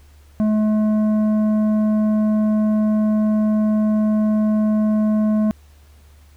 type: tone with tanh clipping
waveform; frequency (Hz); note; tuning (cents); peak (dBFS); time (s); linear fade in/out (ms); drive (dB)
triangle; 214.2; A3; -46; -16; 0.4-5.51; 0; 13
effects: added 73 Hz sine -45 dBFS peak until 6.36 s + pink hiss -56 dBFS RMS until 6.36 s